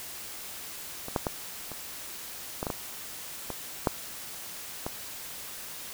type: clicks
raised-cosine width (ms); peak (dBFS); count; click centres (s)
1; -22 / -11 / -13 / -25 / -16 / -16 / -16 / -19 / -8 / -17; 10; 1.084 / 1.162 / 1.268 / 1.717 / 2.629 / 2.668 / 2.702 / 3.503 / 3.872 / 4.865
effects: white hiss -41 dBFS RMS until 5.93 s